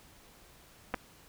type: clicks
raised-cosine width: 0.5 ms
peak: -17 dBFS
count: 2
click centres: 0.94 / 0.944 s
effects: pink hiss -58 dBFS RMS until 1.28 s